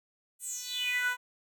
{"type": "tone with high-pass filter sweep", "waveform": "10% pulse", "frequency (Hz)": 495.9, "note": "B4", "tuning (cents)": 7, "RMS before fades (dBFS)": -33, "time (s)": [0.39, 1.17], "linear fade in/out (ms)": 50, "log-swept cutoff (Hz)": [10000, 1100], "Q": 6.3, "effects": []}